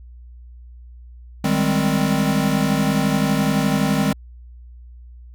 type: chord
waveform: square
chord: Ab major seventh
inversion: second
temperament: equal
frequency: 155.56 / 196 / 207.7 / 261.6 Hz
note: Eb3 / G3 / Ab3 / C4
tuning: 0 / 0 / 0 / 0 cents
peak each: -23 dBFS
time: 1.44-4.13 s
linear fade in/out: 5 ms
effects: added 60 Hz sine -38 dBFS peak until 5.34 s